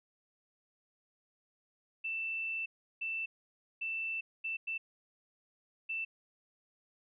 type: tone bursts at uneven times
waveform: sine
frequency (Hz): 2664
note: E7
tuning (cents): +18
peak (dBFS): -34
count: 6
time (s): 2.04-2.66 / 3.01-3.26 / 3.81-4.21 / 4.44-4.57 / 4.67-4.78 / 5.89-6.05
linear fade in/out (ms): 10
effects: none